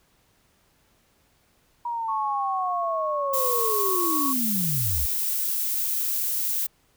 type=linear sweep; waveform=sine; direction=down; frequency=961 to 53.7 Hz; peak=-26 dBFS; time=1.85-5.06 s; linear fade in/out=5 ms
type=tone with pitch glide; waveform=sine; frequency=1100 to 1114.1 Hz; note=C#6 to C#6; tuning=-14 to +8 cents; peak=-26 dBFS; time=2.08-4.33 s; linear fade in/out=10 ms; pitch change=+22 cents; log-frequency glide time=3.76-4.19 s
type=noise; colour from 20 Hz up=violet; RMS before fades=-26 dBFS; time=3.33-6.67 s; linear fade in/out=10 ms
effects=pink hiss -64 dBFS RMS until 6.96 s